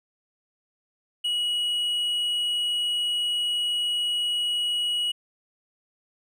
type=tone with tanh clipping; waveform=triangle; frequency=2913 Hz; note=F#7; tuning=28 cents flat; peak=-24 dBFS; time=1.24-5.12 s; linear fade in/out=10 ms; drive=8 dB; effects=none